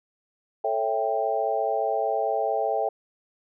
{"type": "chord", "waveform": "sine", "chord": "A dominant seventh", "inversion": "none", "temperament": "equal with one note detuned", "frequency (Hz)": [440, 554.4, 659.3, 788.1], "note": ["A4", "C#5", "E5", "G5"], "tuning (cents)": [0, 0, 0, 9], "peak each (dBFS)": [-29, -30, -27, -27], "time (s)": [0.64, 2.89], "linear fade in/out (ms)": 5, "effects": []}